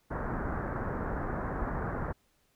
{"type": "low-pass noise", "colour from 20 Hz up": "pink", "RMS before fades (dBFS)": -34, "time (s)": [0.1, 2.13], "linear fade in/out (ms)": 20, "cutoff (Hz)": 1700, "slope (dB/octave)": 48, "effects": ["pink hiss -71 dBFS RMS until 2.55 s"]}